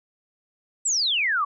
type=exponential sweep; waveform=sine; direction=down; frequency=8080 to 1095 Hz; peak=-20 dBFS; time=0.85-1.45 s; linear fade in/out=10 ms; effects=none